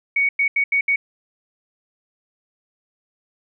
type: tone bursts at uneven times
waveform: sine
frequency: 2235 Hz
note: C#7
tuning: 14 cents sharp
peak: -15 dBFS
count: 5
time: 0.16-0.29 / 0.39-0.48 / 0.56-0.64 / 0.72-0.81 / 0.88-0.96 s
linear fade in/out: 5 ms
effects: none